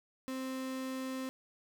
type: tone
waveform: 35% pulse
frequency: 261.6 Hz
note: C4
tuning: in tune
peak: -35 dBFS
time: 0.28-1.29 s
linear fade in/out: 0 ms
effects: none